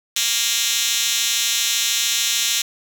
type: tone with high-pass filter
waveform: 5% pulse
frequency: 233.1 Hz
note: A#3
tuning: in tune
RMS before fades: -20 dBFS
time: 0.16-2.62 s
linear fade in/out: 5 ms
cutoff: 4300 Hz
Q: 3.4
effects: 7-bit